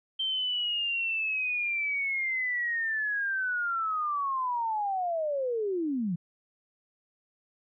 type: linear sweep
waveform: sine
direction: down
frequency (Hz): 3136 to 160.2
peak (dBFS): -27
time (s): 0.19-6.16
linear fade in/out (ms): 10
effects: none